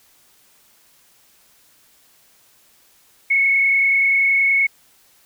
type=tone with frequency modulation; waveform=sine; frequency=2200 Hz; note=C#7; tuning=14 cents flat; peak=-13 dBFS; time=3.3-4.67 s; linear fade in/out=10 ms; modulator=30.4 Hz; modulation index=0.88; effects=white hiss -55 dBFS RMS until 5.25 s

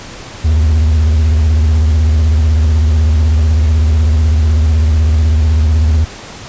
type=tone with vibrato; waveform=triangle; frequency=77.78 Hz; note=D#2; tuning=in tune; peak=-5 dBFS; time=0.44-6.05 s; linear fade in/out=10 ms; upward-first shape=square; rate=16 Hz; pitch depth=82 cents each way; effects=pink hiss -30 dBFS RMS until 6.48 s + resampled to 16000 Hz

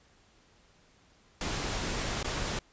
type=noise with dropouts; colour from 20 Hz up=pink; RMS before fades=-33 dBFS; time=1.41-2.59 s; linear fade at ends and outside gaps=2 ms; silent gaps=2.229-2.244 s; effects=pink hiss -63 dBFS RMS until 2.72 s + resampled to 16000 Hz

